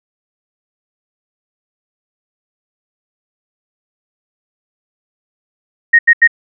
sine tone bursts, 1864 Hz, A#6, 1 cent flat, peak -3 dBFS, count 3, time 5.93-6.276 s, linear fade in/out 10 ms, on 60 ms, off 83 ms, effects none

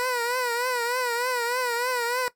15% pulse tone with vibrato, 488.5 Hz, B4, 19 cents flat, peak -18 dBFS, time 0-2.28 s, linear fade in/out 0 ms, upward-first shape triangle, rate 3.3 Hz, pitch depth 93 cents each way, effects noise-tail reverb RT60 0.1 s tail -17 dB re dry

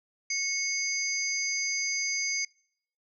sine tone cluster, 2193 / 4879 / 6270 Hz, C#7 / D#8 / G8, -19 / -35 / -1 cents, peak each -31 / -33 / -32 dBFS, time 0.3-2.45 s, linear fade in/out 5 ms, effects noise-tail reverb RT60 0.7 s tail -26 dB re dry

